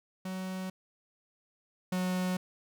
45% pulse tone pair in turn, 186.9 / 183.37 Hz, F#3 / F#3, +18 / -15 cents, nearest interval unison, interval 33 cents, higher first, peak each -35 / -29 dBFS, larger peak second, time 0.25-0.7 / 1.92-2.37 s, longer neither, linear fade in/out 5 ms, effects none

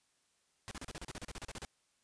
pink noise bursts, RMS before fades -44 dBFS, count 15, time 0.68-1.65 s, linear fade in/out 0 ms, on 32 ms, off 35 ms, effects white hiss -75 dBFS RMS until 2.03 s + resampled to 22050 Hz

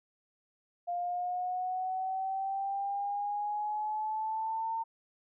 sine exponential sweep, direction up, 699 to 909 Hz, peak -31 dBFS, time 0.87-4.84 s, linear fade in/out 20 ms, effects none

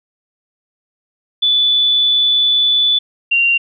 sine tone pair in turn, 3475 / 2766 Hz, A7 / F7, -22 / -17 cents, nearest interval major third, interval 395 cents, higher first, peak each -10 dBFS, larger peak neither, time 1.42-2.99 / 3.31-3.58 s, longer first, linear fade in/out 10 ms, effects none

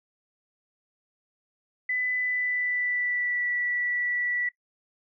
sine tone with pitch glide, 2001 to 1955.3 Hz, B6 to B6, +22 to -18 cents, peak -25 dBFS, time 1.89-4.49 s, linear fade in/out 5 ms, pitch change -40 cents, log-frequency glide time 2.14-3.48 s, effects noise-tail reverb RT60 0.1 s tail -19 dB re dry

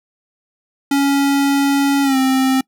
square tone with pitch glide, 279.2 to 263.5 Hz, C#4 to C4, +13 to +12 cents, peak -13 dBFS, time 0.91-2.61 s, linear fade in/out 5 ms, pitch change -101 cents, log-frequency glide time 2.03-2.17 s, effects noise-tail reverb RT60 0.1 s tail -25 dB re dry

